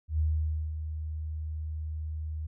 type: tone with ADSR envelope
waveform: sine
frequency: 77.78 Hz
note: D#2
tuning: in tune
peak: -23 dBFS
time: 0.08-2.47 s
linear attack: 110 ms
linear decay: 530 ms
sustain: -9 dB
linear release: 10 ms
effects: none